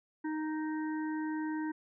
harmonic tone, 310.8 Hz, D#4, 2 cents flat, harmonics 1 / 3 / 5 / 6, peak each -33 / -43 / -47 / -49 dBFS, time 0.24-1.72 s, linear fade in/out 10 ms, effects none

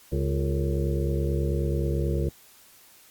harmonic tone with a mistuned harmonic, 69.3 Hz, C#2, in tune, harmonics 1 / 2 / 3 / 5 / 6 / 7 / 8, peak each -26 / -28 / -35 / -32 / -37 / -34 / -39 dBFS, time 0.12-2.29 s, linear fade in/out 5 ms, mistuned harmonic 7, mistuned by -92 cents, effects white hiss -54 dBFS RMS until 3.1 s + Opus 48 kbps

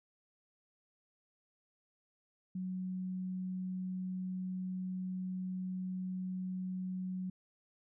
sine tone, 185 Hz, F#3, in tune, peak -36 dBFS, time 2.55-7.3 s, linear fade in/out 5 ms, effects none

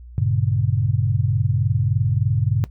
sine chord, G diminished, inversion none, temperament just, 98 / 117.6 / 141.12 Hz, G2 / Bb2 / Db3, 0 / +16 / +31 cents, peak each -21 / -21 / -22 dBFS, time 0.18-2.64 s, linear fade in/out 0 ms, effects noise-tail reverb RT60 0.1 s tail -17 dB re dry + added 60 Hz sine -37 dBFS peak until 2.7 s

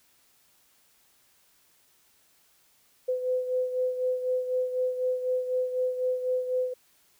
sine beating tone pair, 506 / 510 Hz, B4 / C5, +42 / -44 cents, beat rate 4 Hz, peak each -26 / -33 dBFS, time 3.08-6.74 s, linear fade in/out 10 ms, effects white hiss -64 dBFS RMS until 7.19 s

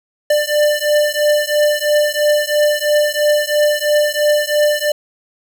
square beating tone pair, 593 / 596 Hz, D5 / D5, +17 / +25 cents, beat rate 3 Hz, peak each -16 dBFS, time 0.3-4.92 s, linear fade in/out 5 ms, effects 8-bit

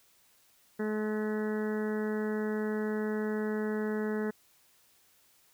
harmonic tone with a mistuned harmonic, 214 Hz, A3, 48 cents flat, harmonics 1 / 2 / 3 / 4 / 5 / 6 / 7 / 8 / 9, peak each -32 / -33 / -46 / -47 / -50 / -50 / -46 / -46 / -49 dBFS, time 0.79-4.31 s, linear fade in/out 10 ms, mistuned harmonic 5, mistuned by -27 cents, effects white hiss -65 dBFS RMS until 5.53 s

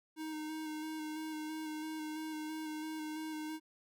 square tone with vibrato, 311.1 Hz, D#4, in tune, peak -40 dBFS, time 0.16-3.6 s, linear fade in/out 50 ms, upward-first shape square, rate 3 Hz, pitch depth 17 cents each way, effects none

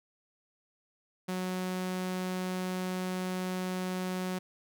sawtooth tone, 184.1 Hz, F#3, 8 cents flat, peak -28 dBFS, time 1.28-4.39 s, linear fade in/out 10 ms, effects none

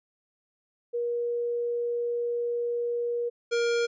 sine / square tone pair in turn, 476.4 / 470.9 Hz, A#4 / A#4, +38 / +18 cents, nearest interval unison, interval 20 cents, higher first, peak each -26 / -24 dBFS, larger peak second, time 0.93-3.3 / 3.51-3.87 s, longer first, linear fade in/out 20 ms, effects resampled to 16000 Hz

